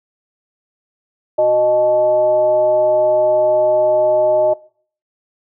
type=tone with frequency modulation; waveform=sine; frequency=617 Hz; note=D#5; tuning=15 cents flat; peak=-10 dBFS; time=1.38-4.54 s; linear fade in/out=10 ms; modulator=250 Hz; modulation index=0.47; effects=noise-tail reverb RT60 0.5 s tail -22 dB re dry